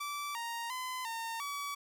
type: tone with pitch steps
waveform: sawtooth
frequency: 1161 / 932 / 1018 / 913 / 1141 Hz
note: D6 / A#5 / C6 / A#5 / C#6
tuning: -20 / -1 / -48 / -36 / +50 cents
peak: -33 dBFS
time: 0-1.75 s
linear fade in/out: 10 ms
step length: 350 ms
effects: none